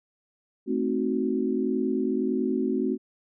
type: chord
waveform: sine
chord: A diminished seventh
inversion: none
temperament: equal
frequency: 220 / 261.6 / 311.1 / 370 Hz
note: A3 / C4 / Eb4 / Gb4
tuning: 0 / 0 / 0 / 0 cents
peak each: -29 / -27 / -33 / -28 dBFS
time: 0.66-2.98 s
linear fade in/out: 50 ms
effects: none